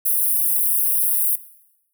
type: high-pass noise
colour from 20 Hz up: white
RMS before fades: -19 dBFS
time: 0.05-1.36 s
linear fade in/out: 10 ms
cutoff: 9400 Hz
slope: 96 dB/octave
effects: noise-tail reverb RT60 0.9 s tail -18 dB re dry